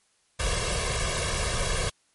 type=noise with comb filter; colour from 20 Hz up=pink; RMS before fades=-27 dBFS; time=0.39-1.9 s; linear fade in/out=10 ms; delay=1.8 ms; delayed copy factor=+0.95; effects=white hiss -67 dBFS RMS until 2.14 s + MP3 48 kbps